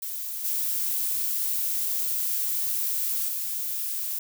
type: noise with level steps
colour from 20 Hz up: violet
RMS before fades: -33 / -27 / -30 dBFS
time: 0.02-4.19 s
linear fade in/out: 5 ms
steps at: 0.44 / 3.28 s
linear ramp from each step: 10 ms
effects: none